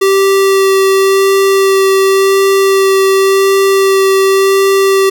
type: tone with vibrato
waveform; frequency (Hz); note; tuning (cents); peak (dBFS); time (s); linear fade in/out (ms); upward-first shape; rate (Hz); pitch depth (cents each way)
square; 388.4; G4; -16; -7; 0.01-5.1; 10; sine; 0.91; 9
effects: none